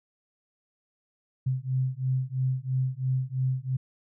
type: beating tone pair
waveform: sine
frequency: 128.6 / 131.6 Hz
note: C3 / C3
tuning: -30 / +10 cents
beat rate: 3 Hz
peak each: -28 dBFS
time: 1.46-3.77 s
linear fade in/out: 10 ms
effects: none